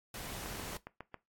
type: noise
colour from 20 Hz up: pink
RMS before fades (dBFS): -43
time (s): 0.14-0.77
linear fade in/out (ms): 2
type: click train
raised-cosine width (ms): 0.5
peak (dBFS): -28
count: 6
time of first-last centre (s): 0.46-1.143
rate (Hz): 7.32
effects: noise-tail reverb RT60 0.2 s tail -18 dB re dry + AAC 64 kbps